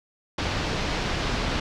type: low-pass noise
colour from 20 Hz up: pink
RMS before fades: -27 dBFS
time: 0.38-1.6 s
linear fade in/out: 5 ms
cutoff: 5200 Hz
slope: 24 dB/octave
effects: none